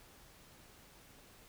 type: silence
effects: pink hiss -60 dBFS RMS until 1.48 s